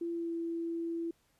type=tone with pitch glide; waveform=sine; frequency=339 to 334.3 Hz; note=E4 to E4; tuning=+49 to +24 cents; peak=-33 dBFS; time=0.01-1.11 s; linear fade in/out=5 ms; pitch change=-25 cents; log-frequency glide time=0.12-0.32 s; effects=pink hiss -72 dBFS RMS until 1.39 s + resampled to 32000 Hz